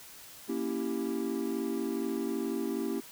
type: chord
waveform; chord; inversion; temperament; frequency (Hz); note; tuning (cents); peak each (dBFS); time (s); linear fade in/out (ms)
triangle; A# diminished seventh; none; equal; 233.1 / 277.2 / 329.6 / 392; A#3 / C#4 / E4 / G4; 0 / 0 / 0 / 0; -34; 0.48-3.01; 20
effects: white hiss -50 dBFS RMS until 3.11 s